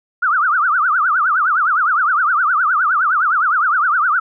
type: tone with vibrato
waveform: sine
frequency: 1336 Hz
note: E6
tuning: 23 cents sharp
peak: -12 dBFS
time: 0.22-4.2 s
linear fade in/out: 10 ms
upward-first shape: triangle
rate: 9.7 Hz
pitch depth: 270 cents each way
effects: none